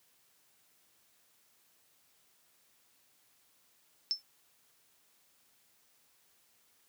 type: tone with exponential decay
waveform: sine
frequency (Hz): 5300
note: E8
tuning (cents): +9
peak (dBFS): -24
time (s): 4.11-4.22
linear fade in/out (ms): 0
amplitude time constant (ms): 22
effects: white hiss -69 dBFS RMS until 6.88 s + high-pass 80 Hz 12 dB/octave